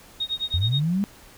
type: tone with tremolo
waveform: sine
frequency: 3729 Hz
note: A#7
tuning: in tune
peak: -22 dBFS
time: 0.2-0.8 s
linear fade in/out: 5 ms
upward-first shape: sine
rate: 9.4 Hz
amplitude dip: 100%
type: linear sweep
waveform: sine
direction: up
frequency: 79.6 to 207.4 Hz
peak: -20 dBFS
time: 0.54-1.04 s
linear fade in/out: 0 ms
effects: pink hiss -49 dBFS RMS until 1.37 s